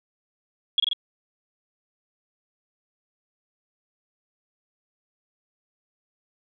sine tone with echo, 3322 Hz, G#7, in tune, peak -16 dBFS, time 0.78-0.8 s, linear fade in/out 2 ms, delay 44 ms, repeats 3, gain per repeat -2 dB, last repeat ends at 0.932 s, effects none

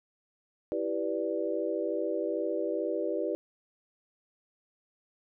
sine chord, E minor seventh, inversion none, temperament equal, 329.6 / 392 / 493.9 / 587.3 Hz, E4 / G4 / B4 / D5, 0 / 0 / 0 / 0 cents, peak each -34 dBFS, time 0.72-3.35 s, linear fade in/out 0 ms, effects none

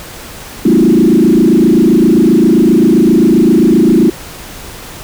sine tone with frequency modulation, 277.2 Hz, C#4, in tune, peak -4 dBFS, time 0.65-4.1 s, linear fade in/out 5 ms, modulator 27.6 Hz, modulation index 3.1, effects pink hiss -29 dBFS RMS until 5.03 s

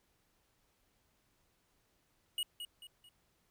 square tone with echo, 2898 Hz, F#7, 37 cents flat, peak -34 dBFS, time 2.38-2.43 s, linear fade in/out 2 ms, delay 220 ms, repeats 3, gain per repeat -8 dB, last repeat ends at 3.09 s, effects pink hiss -75 dBFS RMS until 3.5 s

